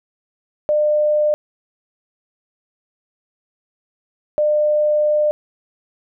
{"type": "tone bursts at uneven times", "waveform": "sine", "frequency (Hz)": 601, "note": "D5", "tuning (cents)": 40, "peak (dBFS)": -13, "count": 2, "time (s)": [[0.69, 1.34], [4.38, 5.31]], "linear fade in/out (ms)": 0, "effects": []}